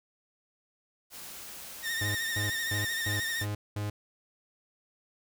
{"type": "noise", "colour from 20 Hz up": "white", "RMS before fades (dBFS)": -44, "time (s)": [1.1, 3.48], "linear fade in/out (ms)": 50}
{"type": "tone with vibrato", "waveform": "sawtooth", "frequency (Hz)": 1832, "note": "A#6", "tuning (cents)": -31, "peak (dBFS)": -27, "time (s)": [1.82, 3.46], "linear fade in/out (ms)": 50, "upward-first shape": "triangle", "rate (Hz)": 13, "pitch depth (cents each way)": 54}
{"type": "tone bursts", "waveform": "45% pulse", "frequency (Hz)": 103.83, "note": "G#2", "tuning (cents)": 0, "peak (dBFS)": -31, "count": 6, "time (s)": [2.01, 3.9], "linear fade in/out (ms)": 5, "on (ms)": 140, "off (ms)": 210}
{"effects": []}